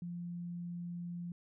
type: tone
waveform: sine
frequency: 173.7 Hz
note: F3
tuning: 9 cents flat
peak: -39 dBFS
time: 0.02-1.32 s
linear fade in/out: 2 ms
effects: none